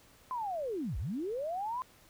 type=linear two-way sweep; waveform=sine; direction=down then up; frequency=1042 to 46.25 to 1042 Hz; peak=-33 dBFS; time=0.31-1.82 s; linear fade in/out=0 ms; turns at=0.98 s; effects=pink hiss -61 dBFS RMS until 2.09 s